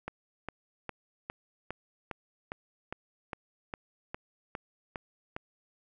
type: click train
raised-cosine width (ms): 0.5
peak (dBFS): -21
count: 14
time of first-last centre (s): 0.08-5.365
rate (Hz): 2.46
effects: none